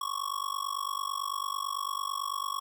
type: tone with amplitude modulation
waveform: square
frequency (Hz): 1108.7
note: C#6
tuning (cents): 0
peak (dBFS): -28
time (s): 0.01-2.6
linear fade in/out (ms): 5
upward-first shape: sine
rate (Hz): 49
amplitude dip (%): 100
effects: none